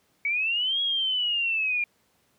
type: linear two-way sweep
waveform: sine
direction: up then down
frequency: 2237 to 3322 to 2389 Hz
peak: -23 dBFS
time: 0.25-1.84 s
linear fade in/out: 2 ms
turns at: 0.81 s
effects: pink hiss -67 dBFS RMS until 2.38 s + high-pass 100 Hz 12 dB/octave